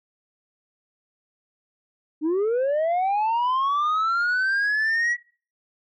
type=linear sweep; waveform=sine; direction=up; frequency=293.7 to 1942 Hz; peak=-17 dBFS; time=2.21-5.17 s; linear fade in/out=50 ms; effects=noise-tail reverb RT60 0.4 s tail -24 dB re dry + tanh soft clip ceiling -19 dBFS